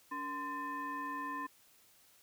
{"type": "tone with frequency modulation", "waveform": "sine", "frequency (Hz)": 1035, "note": "C6", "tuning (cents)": -19, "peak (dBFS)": -37, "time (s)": [0.11, 1.47], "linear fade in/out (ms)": 10, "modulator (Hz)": 750, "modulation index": 0.9, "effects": ["white hiss -65 dBFS RMS until 2.22 s"]}